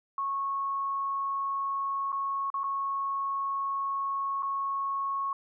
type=tone with dropouts; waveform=sine; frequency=1100 Hz; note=C#6; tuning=14 cents flat; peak=-28 dBFS; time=0.18-5.33 s; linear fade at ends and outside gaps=2 ms; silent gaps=2.12-2.127 / 2.502-2.541 / 2.634-2.64 / 4.424-4.43 s; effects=none